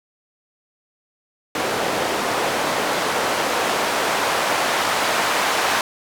white noise with band-pass filter sweep, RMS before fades -21 dBFS, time 1.55-5.81 s, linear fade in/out 2 ms, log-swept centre 500 to 920 Hz, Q 0.85, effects none

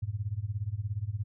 sine tone with tremolo, 103.83 Hz, G#2, in tune, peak -27 dBFS, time 0.02-1.24 s, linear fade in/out 10 ms, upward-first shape sine, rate 17 Hz, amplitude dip 90%, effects none

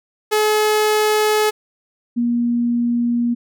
sawtooth / sine tone pair in turn, 426.6 / 238.2 Hz, G#4 / A#3, +46 / +38 cents, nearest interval minor seventh, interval 1008 cents, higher first, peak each -10 / -15 dBFS, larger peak first, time 0.31-1.51 / 2.16-3.35 s, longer first, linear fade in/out 20 ms, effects none

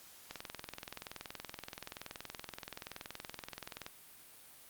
click train, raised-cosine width 0.2 ms, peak -25 dBFS, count 76, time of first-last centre 0.31-3.865 s, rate 21.1 Hz, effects white hiss -57 dBFS RMS until 4.69 s + Opus 48 kbps

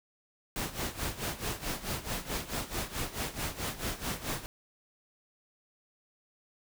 pink noise with tremolo, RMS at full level -33 dBFS, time 0.56-4.46 s, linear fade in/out 0 ms, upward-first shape sine, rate 4.6 Hz, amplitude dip 80%, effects none

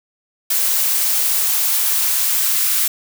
blue noise with high-pass filter sweep, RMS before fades -17 dBFS, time 0.5-2.88 s, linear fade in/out 5 ms, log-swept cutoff 350 to 1300 Hz, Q 1.2, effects none

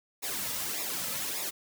white noise with flanger, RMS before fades -34 dBFS, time 0.22-1.51 s, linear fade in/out 20 ms, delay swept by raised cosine 0.65 to 2.75 ms, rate 1.7 Hz, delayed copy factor -0.75, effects none

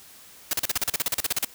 white noise bursts, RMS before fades -24 dBFS, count 16, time 0.51-1.448 s, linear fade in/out 2 ms, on 23 ms, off 38 ms, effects white hiss -49 dBFS RMS until 1.54 s

